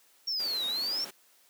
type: exponential two-way sweep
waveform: triangle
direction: down then up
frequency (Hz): 5588 to 3700 to 5588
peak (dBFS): -28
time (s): 0.27-1.05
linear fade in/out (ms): 10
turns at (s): 0.66
type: noise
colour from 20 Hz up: pink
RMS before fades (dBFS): -43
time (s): 0.39-1.11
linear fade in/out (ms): 10
effects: white hiss -63 dBFS RMS until 1.49 s + high-pass 300 Hz 12 dB/octave